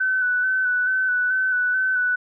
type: tone with vibrato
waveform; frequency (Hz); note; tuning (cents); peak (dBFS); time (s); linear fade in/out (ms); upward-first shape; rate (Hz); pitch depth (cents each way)
sine; 1504; F#6; +28; -18; 0-2.16; 10; square; 2.3; 22
effects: none